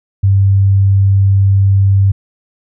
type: tone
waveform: sine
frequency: 98 Hz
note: G2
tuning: in tune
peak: -6 dBFS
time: 0.23-2.12 s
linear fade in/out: 10 ms
effects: none